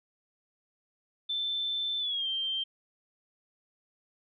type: tone with pitch glide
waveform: sine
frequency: 3538 to 3152 Hz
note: A7 to G7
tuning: +9 to +9 cents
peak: -29 dBFS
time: 1.29-2.64 s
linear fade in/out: 10 ms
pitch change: -200 cents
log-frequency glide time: 1.99-2.27 s
effects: none